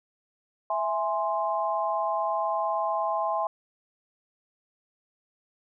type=chord; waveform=sine; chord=E augmented; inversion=none; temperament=equal; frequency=659.3 / 830.6 / 1046.5 Hz; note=E5 / G#5 / B#5; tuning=0 / 0 / 0 cents; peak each=-29 dBFS; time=0.7-3.47 s; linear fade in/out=2 ms; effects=none